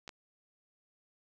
clicks, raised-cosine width 0.2 ms, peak -28 dBFS, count 2, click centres 0.078 / 0.092 s, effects none

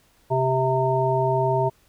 harmonic tone, 130.81 Hz, C3, in tune, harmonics 1 / 3 / 5 / 7, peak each -24 / -24 / -24 / -24 dBFS, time 0.3-1.7 s, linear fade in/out 20 ms, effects pink hiss -60 dBFS RMS until 1.88 s

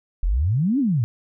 sine exponential two-way sweep, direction up then down, 38 to 296.3 to 106.4 Hz, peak -17 dBFS, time 0.23-1.04 s, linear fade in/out 0 ms, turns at 0.79 s, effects none

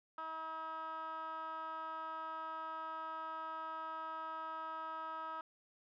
15% pulse tone with band-pass filter, 320 Hz, D#4, 49 cents sharp, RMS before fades -44 dBFS, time 0.18-5.41 s, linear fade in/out 2 ms, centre 1200 Hz, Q 3.9, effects resampled to 11025 Hz

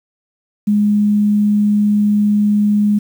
sine tone, 207.7 Hz, G#3, in tune, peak -10 dBFS, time 0.67-2.99 s, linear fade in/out 10 ms, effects 7-bit

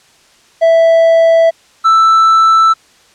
triangle tone pair in turn, 659.3 / 1322.8 Hz, E5 / E6, 0 / +6 cents, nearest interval octave, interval 1206 cents, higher second, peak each -3 dBFS, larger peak neither, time 0.61-1.51 / 1.84-2.74 s, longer neither, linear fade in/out 20 ms, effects white hiss -47 dBFS RMS until 3.14 s + low-pass 7000 Hz 12 dB/octave

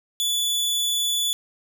sawtooth tone, 3454 Hz, A7, 33 cents flat, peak -18 dBFS, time 0.2-1.33 s, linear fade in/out 0 ms, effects none

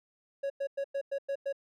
triangle tone bursts, 554.4 Hz, C#5, in tune, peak -28 dBFS, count 7, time 0.43-1.527 s, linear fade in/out 10 ms, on 71 ms, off 100 ms, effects none

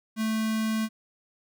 square tone with notch filter, 220 Hz, A3, in tune, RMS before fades -27 dBFS, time 0.16-0.89 s, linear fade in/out 50 ms, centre 590 Hz, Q 1.5, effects none

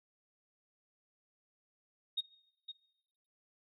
sine tone with echo, 3722 Hz, A#7, 3 cents flat, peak -30 dBFS, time 2.17-2.21 s, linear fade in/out 10 ms, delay 510 ms, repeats 1, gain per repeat -11 dB, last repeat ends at 2.72 s, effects noise-tail reverb RT60 1.0 s tail -22 dB re dry + tanh soft clip ceiling -27 dBFS

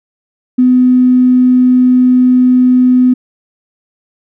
triangle tone with tanh clipping, 251.9 Hz, B3, 34 cents sharp, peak -4 dBFS, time 0.58-3.14 s, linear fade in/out 10 ms, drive 3 dB, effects none

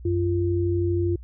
sine tone pair together, 92.5 / 345.4 Hz, F#2 / F4, 0 / -19 cents, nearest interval octave + major seventh, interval 2281 cents, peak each -23 dBFS, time 0.05-1.16 s, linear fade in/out 5 ms, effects added 60 Hz sine -38 dBFS peak until 1.23 s

